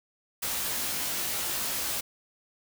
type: noise with comb filter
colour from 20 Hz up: white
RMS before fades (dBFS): -31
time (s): 0.42-2.01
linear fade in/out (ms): 10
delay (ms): 17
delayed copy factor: +0.6
effects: none